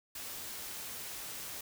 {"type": "noise", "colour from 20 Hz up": "white", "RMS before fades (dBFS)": -43, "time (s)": [0.15, 1.61], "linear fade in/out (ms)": 5, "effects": []}